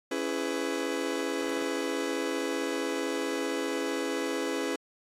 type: chord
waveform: 40% pulse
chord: C# minor seventh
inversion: none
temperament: just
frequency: 277.2 / 332.6 / 415.8 / 498.9 Hz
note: C#4 / E4 / G#4 / B4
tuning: 0 / +16 / +2 / +17 cents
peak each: -34 dBFS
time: 0.11-4.76 s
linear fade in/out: 5 ms
effects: low-pass 10000 Hz 12 dB/octave + AAC 48 kbps